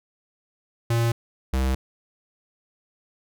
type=tone pair in turn; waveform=square; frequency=116.54 / 65.41 Hz; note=A#2 / C2; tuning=0 / 0 cents; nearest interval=minor seventh; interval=1000 cents; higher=first; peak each=-20 / -21 dBFS; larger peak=first; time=0.9-1.12 / 1.53-1.75 s; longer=neither; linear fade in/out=5 ms; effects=none